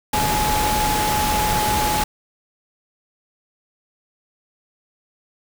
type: tone in noise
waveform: sine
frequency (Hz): 847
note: G#5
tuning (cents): +34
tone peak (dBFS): -20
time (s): 0.13-2.04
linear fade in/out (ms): 5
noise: pink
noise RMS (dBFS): -22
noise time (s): 0.13-2.04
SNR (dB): -1
effects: none